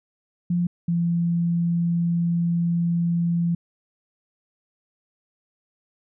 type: tone pair in turn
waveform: sine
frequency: 174.61 / 170.52 Hz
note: F3 / F3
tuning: 0 / -41 cents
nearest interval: unison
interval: 41 cents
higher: first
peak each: -19 dBFS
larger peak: neither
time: 0.5-0.67 / 0.88-3.55 s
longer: second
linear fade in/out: 5 ms
effects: none